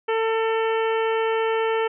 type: harmonic tone with a mistuned harmonic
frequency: 447.6 Hz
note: A4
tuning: 30 cents sharp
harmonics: 1 / 2 / 3 / 4 / 5 / 6 / 7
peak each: -21 / -27 / -31 / -33 / -35 / -37 / -38 dBFS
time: 0.08-1.88 s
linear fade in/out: 10 ms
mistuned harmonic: 7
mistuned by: -39 cents
effects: none